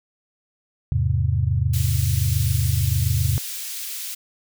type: chord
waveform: sine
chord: E augmented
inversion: none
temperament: equal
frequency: 82.41 / 103.83 / 130.81 Hz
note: E2 / G#2 / B#2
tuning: 0 / 0 / 0 cents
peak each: -22 dBFS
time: 0.92-3.38 s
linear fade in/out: 0 ms
type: high-pass noise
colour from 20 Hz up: white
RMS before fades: -31 dBFS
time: 1.73-4.15 s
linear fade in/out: 10 ms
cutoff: 2700 Hz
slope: 12 dB/octave
effects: none